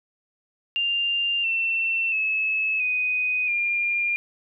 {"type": "tone with pitch steps", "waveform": "sine", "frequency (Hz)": [2794, 2691, 2592, 2496, 2404], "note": ["F7", "E7", "E7", "D#7", "D7"], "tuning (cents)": [0, 35, -30, 5, 40], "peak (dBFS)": -21, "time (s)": [0.76, 4.16], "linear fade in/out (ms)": 0, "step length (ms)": 680, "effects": []}